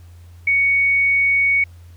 sine tone, 2230 Hz, C#7, 10 cents sharp, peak -13 dBFS, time 0.47-1.64 s, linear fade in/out 5 ms, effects added 86 Hz sine -39 dBFS peak until 1.96 s + pink hiss -56 dBFS RMS until 1.96 s

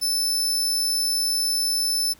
sawtooth tone, 5274 Hz, E8, in tune, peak -18 dBFS, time 0.01-2.14 s, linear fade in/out 20 ms, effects pink hiss -53 dBFS RMS until 2.19 s

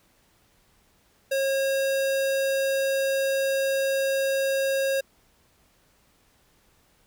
square tone, 542 Hz, C#5, 39 cents flat, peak -23 dBFS, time 1.31-5.01 s, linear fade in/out 10 ms, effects pink hiss -63 dBFS RMS until 7.06 s

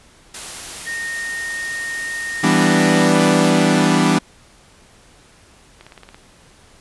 white noise, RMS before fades -31 dBFS, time 0.34-3.5 s, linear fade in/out 5 ms
sine tone, 1848 Hz, A#6, 16 cents flat, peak -23 dBFS, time 0.86-3.09 s, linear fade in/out 20 ms
sawtooth chord, E minor seventh, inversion none, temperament equal, 164.81 / 196 / 246.9 / 293.7 Hz, E3 / G3 / B3 / D4, 0 / 0 / 0 / 0 cents, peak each -14 dBFS, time 2.43-4.19 s, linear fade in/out 10 ms
click train, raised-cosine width 0.3 ms, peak -23 dBFS, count 7, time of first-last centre 5.81-6.145 s, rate 17.9 Hz
effects pink hiss -49 dBFS RMS until 6.8 s + resampled to 24000 Hz

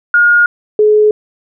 sine tone pair in turn, 1428 / 424.5 Hz, F6 / G#4, +38 / +38 cents, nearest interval octave + major sixth, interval 2100 cents, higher first, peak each -5 dBFS, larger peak neither, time 0.14-0.46 / 0.79-1.11 s, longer neither, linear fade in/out 2 ms, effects none

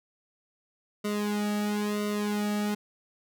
sawtooth tone with flanger, 207.9 Hz, G#3, 2 cents sharp, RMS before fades -29 dBFS, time 1.04-2.75 s, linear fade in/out 10 ms, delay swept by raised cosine 1.2 to 1.99 ms, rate 1 Hz, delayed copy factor -0.9, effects none

